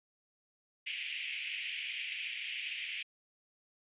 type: band-pass noise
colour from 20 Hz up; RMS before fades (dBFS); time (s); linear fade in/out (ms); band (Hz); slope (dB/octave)
pink; -40; 0.86-3.03; 10; 2200 to 3100; 48
effects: resampled to 8000 Hz